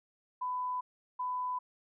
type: tone pair in turn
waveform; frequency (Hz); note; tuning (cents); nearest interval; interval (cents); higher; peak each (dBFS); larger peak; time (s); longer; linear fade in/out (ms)
sine; 1000 / 1000; B5 / B5; +21 / +21; unison; 0; neither; -32 / -32; neither; 0.41-0.81 / 1.19-1.59; neither; 10
effects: none